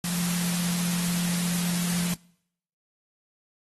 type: tone in noise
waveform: sine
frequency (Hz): 174.61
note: F3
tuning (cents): 0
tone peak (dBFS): -27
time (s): 0.04-2.14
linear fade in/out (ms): 2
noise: white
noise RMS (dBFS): -31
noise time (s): 0.04-2.14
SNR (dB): +1
effects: noise-tail reverb RT60 0.7 s tail -24 dB re dry + AAC 32 kbps